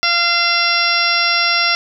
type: harmonic tone with a mistuned harmonic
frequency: 690 Hz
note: F5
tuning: 21 cents flat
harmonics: 1 / 2 / 3 / 4 / 5 / 6 / 7 / 8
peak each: -25 / -19 / -19 / -21 / -24 / -25 / -21 / -19 dBFS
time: 0.03-1.75 s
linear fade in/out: 0 ms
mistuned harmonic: 4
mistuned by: -23 cents
effects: none